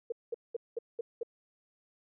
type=tone bursts; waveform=sine; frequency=466.2 Hz; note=A#4; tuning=in tune; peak=-31 dBFS; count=6; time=0.1-1.232 s; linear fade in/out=5 ms; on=22 ms; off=200 ms; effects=none